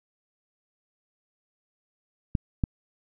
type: clicks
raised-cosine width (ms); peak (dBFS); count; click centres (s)
5; -11; 2; 2.352 / 2.638
effects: none